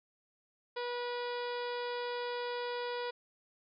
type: harmonic tone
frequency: 485.9 Hz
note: B4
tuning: 28 cents flat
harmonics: 1 / 2 / 3 / 4 / 5 / 6 / 7 / 8 / 9 / 10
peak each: -37 / -41 / -46 / -49 / -51 / -54 / -50 / -53 / -56 / -52 dBFS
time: 0.76-3.11 s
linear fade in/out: 10 ms
effects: none